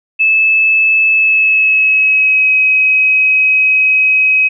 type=tone with pitch glide; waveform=sine; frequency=2612 to 2539 Hz; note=E7 to D#7; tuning=-17 to +34 cents; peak=-7 dBFS; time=0.19-4.49 s; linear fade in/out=20 ms; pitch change=-49 cents; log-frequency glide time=1.09-2.53 s; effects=none